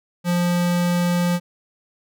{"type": "tone", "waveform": "square", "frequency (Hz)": 175.4, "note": "F3", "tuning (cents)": 8, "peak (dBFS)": -18, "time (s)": [0.24, 1.4], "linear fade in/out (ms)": 50, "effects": []}